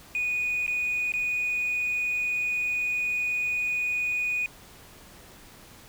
triangle tone with dropouts, 2471 Hz, D#7, 13 cents flat, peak -22 dBFS, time 0.15-4.46 s, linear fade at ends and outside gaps 1 ms, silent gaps 0.665-0.678 / 1.12-1.138 s, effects tanh soft clip ceiling -21 dBFS + pink hiss -50 dBFS RMS until 5.88 s

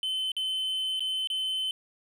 triangle tone with dropouts, 3059 Hz, G7, 43 cents flat, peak -26 dBFS, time 0.03-1.71 s, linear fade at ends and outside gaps 1 ms, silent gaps 0.318-0.366 / 0.995-1.005 / 1.273-1.301 s, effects none

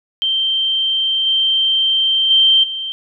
sine tone with level steps, 3136 Hz, G7, in tune, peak -14 / -12 / -8 / -21 dBFS, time 0.22-2.92 s, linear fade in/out 0 ms, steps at 1.26 / 2.3 / 2.63 s, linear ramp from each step 10 ms, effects none

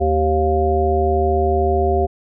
harmonic tone, 77.78 Hz, D#2, in tune, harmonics 1 / 3 / 5 / 7 / 9, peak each -19 / -28 / -18 / -26 / -19 dBFS, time 0-2.07 s, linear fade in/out 20 ms, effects none

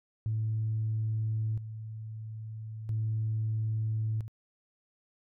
sine tone with tremolo, 109.8 Hz, A2, 3 cents flat, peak -27 dBFS, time 0.26-4.28 s, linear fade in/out 0 ms, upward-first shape square, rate 0.38 Hz, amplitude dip 70%, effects tanh soft clip ceiling -23 dBFS

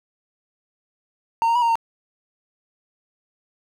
triangle tone with pitch steps, 916 / 927 / 971 / 929 / 916 Hz, A#5 / A#5 / B5 / A#5 / A#5, -31 / -10 / -30 / -6 / -31 cents, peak -14 dBFS, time 1.42-1.755 s, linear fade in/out 0 ms, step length 67 ms, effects none

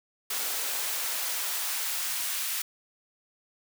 white noise with high-pass filter sweep, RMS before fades -31 dBFS, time 0.3-2.62 s, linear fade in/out 5 ms, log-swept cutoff 410 to 1300 Hz, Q 0.76, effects none

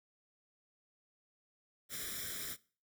white noise with comb filter, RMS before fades -42 dBFS, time 1.89-2.57 s, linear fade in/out 50 ms, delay 0.55 ms, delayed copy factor +0.95, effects noise-tail reverb RT60 0.4 s tail -21 dB re dry

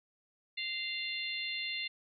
harmonic tone with a mistuned harmonic, 695 Hz, F5, 9 cents flat, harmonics 3 / 4 / 5 / 6, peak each -39 / -40 / -41 / -42 dBFS, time 0.57-1.88 s, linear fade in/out 10 ms, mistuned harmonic 5, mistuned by +36 cents, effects none

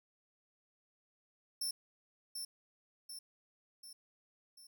20% pulse tone with echo, 5370 Hz, E8, 31 cents sharp, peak -30 dBFS, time 1.61-1.71 s, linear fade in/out 5 ms, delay 740 ms, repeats 4, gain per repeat -5 dB, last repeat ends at 4.67 s, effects none

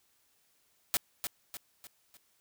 white noise with echo, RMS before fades -28 dBFS, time 0.94-0.97 s, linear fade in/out 0 ms, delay 300 ms, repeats 4, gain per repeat -7 dB, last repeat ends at 2.17 s, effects white hiss -71 dBFS RMS until 2.4 s

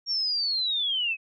sine linear sweep, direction down, 5588 to 2517 Hz, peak -24 dBFS, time 0.06-1.17 s, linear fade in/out 50 ms, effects none

